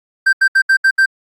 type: tone bursts at uneven times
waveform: triangle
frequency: 1568 Hz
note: G6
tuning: in tune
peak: -6 dBFS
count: 6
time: 0.26-0.33 / 0.41-0.48 / 0.55-0.62 / 0.69-0.77 / 0.84-0.91 / 0.98-1.06 s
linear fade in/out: 10 ms
effects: AAC 64 kbps